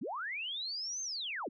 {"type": "linear two-way sweep", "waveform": "sine", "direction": "up then down", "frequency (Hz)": [154.9, 6390, 154.9], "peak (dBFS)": -36, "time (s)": [0.01, 1.49], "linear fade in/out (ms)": 10, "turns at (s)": 1.02, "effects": []}